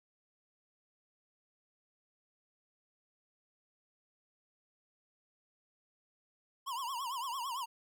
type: tone with vibrato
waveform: square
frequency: 1016 Hz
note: B5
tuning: 49 cents sharp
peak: -37 dBFS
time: 6.66-7.66 s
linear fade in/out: 20 ms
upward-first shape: triangle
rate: 8.9 Hz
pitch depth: 200 cents each way
effects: none